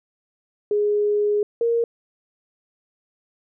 sine tone pair in turn, 415.3 / 466.2 Hz, G#4 / A#4, 0 / 0 cents, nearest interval major second, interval 200 cents, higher second, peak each -17 dBFS, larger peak neither, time 0.71-1.43 / 1.61-1.84 s, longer first, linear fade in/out 2 ms, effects none

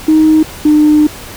sine tone pair in turn, 312.6 / 301.9 Hz, D#4 / D4, +8 / +48 cents, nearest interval minor second, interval 60 cents, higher first, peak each -3 dBFS, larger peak neither, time 0.08-0.43 / 0.65-1.07 s, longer second, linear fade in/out 5 ms, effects tanh soft clip ceiling 0 dBFS + pink hiss -29 dBFS RMS until 1.36 s

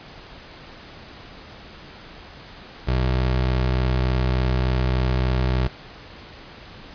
25% pulse tone, 63.4 Hz, B1, 46 cents sharp, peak -15 dBFS, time 2.87-5.68 s, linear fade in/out 10 ms, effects pink hiss -42 dBFS RMS until 6.94 s + resampled to 11025 Hz

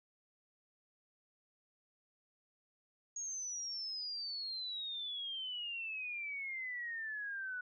sine exponential sweep, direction down, 6645 to 1467 Hz, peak -39 dBFS, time 3.16-7.61 s, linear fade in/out 5 ms, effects none

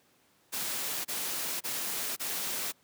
white noise bursts, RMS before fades -34 dBFS, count 4, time 0.52-2.724 s, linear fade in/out 20 ms, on 530 ms, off 28 ms, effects pink hiss -66 dBFS RMS until 2.83 s + high-pass 150 Hz 12 dB/octave

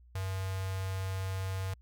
square tone with notch filter, 95 Hz, F#2, 46 cents sharp, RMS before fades -35 dBFS, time 0.15-1.74 s, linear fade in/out 5 ms, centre 270 Hz, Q 0.78, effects added 60 Hz sine -55 dBFS peak until 1.81 s

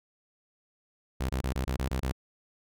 sawtooth tone bursts, 65.1 Hz, C2, 8 cents flat, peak -24 dBFS, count 8, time 1.2-2.122 s, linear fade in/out 10 ms, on 96 ms, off 22 ms, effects none

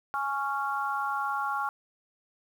harmonic tone, 277.2 Hz, C#4, in tune, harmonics 3 / 4 / 5, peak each -32 / -32 / -32 dBFS, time 0.14-1.69 s, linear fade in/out 0 ms, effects 9-bit

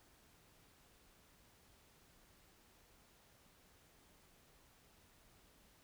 silence, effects pink hiss -68 dBFS RMS until 5.83 s

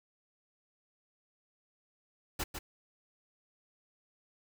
pink noise with echo, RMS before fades -34 dBFS, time 2.39-2.44 s, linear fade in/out 10 ms, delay 150 ms, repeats 1, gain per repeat -6 dB, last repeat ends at 2.59 s, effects none

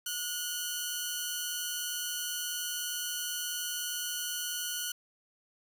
10% pulse tone pair together, 1451 / 3061 Hz, F#6 / G7, -34 / -42 cents, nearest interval octave + minor second, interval 1292 cents, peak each -28 dBFS, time 0.06-4.92 s, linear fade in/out 5 ms, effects 10-bit

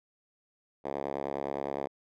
5% pulse tone with band-pass filter, 69.9 Hz, C#2, 15 cents sharp, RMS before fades -35 dBFS, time 0.84-1.88 s, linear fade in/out 20 ms, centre 560 Hz, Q 1, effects none

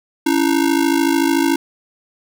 square ring-modulated tone, 305.8 Hz, D#4, 30 cents flat, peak -11 dBFS, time 0.26-1.56 s, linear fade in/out 5 ms, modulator 26.8 Hz, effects none

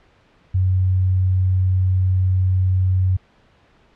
sine tone, 93 Hz, F#2, 9 cents sharp, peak -14 dBFS, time 0.54-3.17 s, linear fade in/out 10 ms, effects pink hiss -55 dBFS RMS until 3.95 s + low-pass 3000 Hz 12 dB/octave

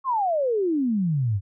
sine exponential sweep, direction down, 1108.7 to 92.5 Hz, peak -20 dBFS, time 0.04-1.41 s, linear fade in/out 50 ms, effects none

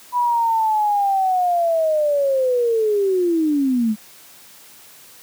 sine linear sweep, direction down, 987 to 207.7 Hz, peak -15 dBFS, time 0.12-3.96 s, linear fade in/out 50 ms, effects white hiss -45 dBFS RMS until 5.22 s + high-pass 100 Hz 12 dB/octave

